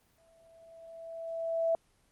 sine tone with exponential growth, 660 Hz, E5, 2 cents sharp, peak -24 dBFS, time 0.18-1.75 s, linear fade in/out 1 ms, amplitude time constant 340 ms, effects pink hiss -69 dBFS RMS until 2.11 s + Opus 24 kbps

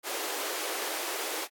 pink high-pass noise, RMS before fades -34 dBFS, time 0.03-1.48 s, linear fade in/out 50 ms, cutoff 330 Hz, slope 48 dB/octave, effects AAC 64 kbps

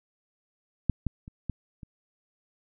clicks, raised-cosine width 5 ms, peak -10 / -15 / -30 / -18 / -30 dBFS, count 5, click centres 0.897 / 1.067 / 1.279 / 1.497 / 1.832 s, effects none

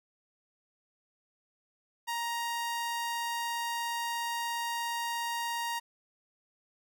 sawtooth tone, 937 Hz, A#5, 9 cents sharp, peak -28 dBFS, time 2.07-5.8 s, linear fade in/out 20 ms, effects none

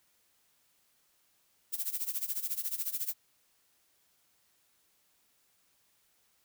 violet noise with tremolo, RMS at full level -32 dBFS, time 1.72-3.14 s, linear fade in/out 20 ms, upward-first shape sine, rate 14 Hz, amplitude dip 85%, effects white hiss -71 dBFS RMS until 6.44 s

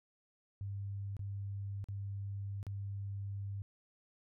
sine tone with dropouts, 99.5 Hz, G2, 26 cents sharp, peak -38 dBFS, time 0.61-3.62 s, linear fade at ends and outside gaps 0 ms, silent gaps 1.167-1.193 / 1.842-1.886 / 2.629-2.667 s, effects none

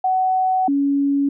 sine tone pair in turn, 749 / 280.6 Hz, F#5 / C#4, +21 / +21 cents, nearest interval octave + perfect fourth, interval 1700 cents, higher first, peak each -15 / -15 dBFS, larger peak neither, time 0.04-0.68 / 0.68-1.29 s, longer first, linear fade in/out 5 ms, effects none

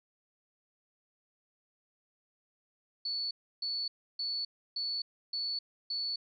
sine tone bursts, 4443 Hz, C#8, 3 cents sharp, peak -32 dBFS, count 6, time 3.05-6.16 s, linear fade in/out 5 ms, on 260 ms, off 310 ms, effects none

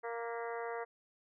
harmonic tone with a mistuned harmonic, 233.1 Hz, A#3, in tune, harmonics 2 / 3 / 4 / 5 / 6 / 7 / 8 / 9, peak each -40 / -44 / -46 / -48 / -50 / -51 / -52 / -53 dBFS, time 0.03-0.85 s, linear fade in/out 20 ms, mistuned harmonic 9, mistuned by -70 cents, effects none

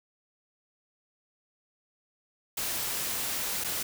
white noise with dropouts, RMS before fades -32 dBFS, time 2.57-3.83 s, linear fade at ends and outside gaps 5 ms, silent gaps 3.64-3.644 s, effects none

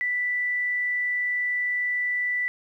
sine tone, 1975.5 Hz, B6, in tune, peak -23 dBFS, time 0.01-2.48 s, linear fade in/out 0 ms, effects 10-bit

